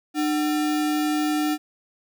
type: tone with sample-and-hold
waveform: sine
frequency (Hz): 302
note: D4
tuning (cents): +48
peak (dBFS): -20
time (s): 0.14-1.58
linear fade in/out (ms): 50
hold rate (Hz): 1050
effects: none